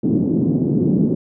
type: band-pass noise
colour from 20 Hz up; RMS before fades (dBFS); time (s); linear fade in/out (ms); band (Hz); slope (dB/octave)
pink; -17; 0.03-1.15; 5; 160 to 320; 24
effects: none